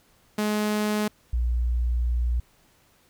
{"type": "tone pair in turn", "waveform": ["sawtooth", "sine"], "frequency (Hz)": [211.1, 59.82], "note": ["G#3", "A#1"], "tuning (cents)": [29, 45], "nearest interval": "octave + minor seventh", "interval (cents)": 2184, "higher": "first", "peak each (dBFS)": [-19, -21], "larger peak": "first", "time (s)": [[0.38, 1.08], [1.33, 2.4]], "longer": "second", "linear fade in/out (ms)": 5, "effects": ["pink hiss -61 dBFS RMS until 3.09 s"]}